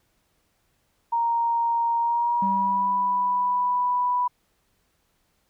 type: tone with pitch glide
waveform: sine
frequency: 932.3 to 986.6 Hz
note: A#5 to B5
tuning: 0 to -2 cents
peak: -20 dBFS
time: 1.12-4.28 s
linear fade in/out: 10 ms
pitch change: +98 cents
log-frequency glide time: 1.99-2.89 s
type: tone with exponential decay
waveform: triangle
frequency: 195.2 Hz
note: G3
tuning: 7 cents flat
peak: -24 dBFS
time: 2.42-4.13 s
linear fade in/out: 5 ms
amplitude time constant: 370 ms
effects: pink hiss -69 dBFS RMS until 5.49 s